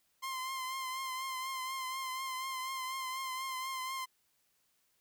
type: tone with vibrato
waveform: sawtooth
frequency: 1046 Hz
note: C6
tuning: 1 cent flat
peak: -33 dBFS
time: 0.22-4.06 s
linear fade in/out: 20 ms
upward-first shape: triangle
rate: 4.1 Hz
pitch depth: 40 cents each way
effects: white hiss -75 dBFS RMS until 5 s